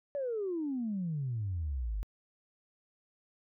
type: exponential sweep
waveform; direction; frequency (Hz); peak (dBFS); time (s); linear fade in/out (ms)
sine; down; 583 to 46.66; -31; 0.15-2.03; 0
effects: tanh soft clip ceiling -27 dBFS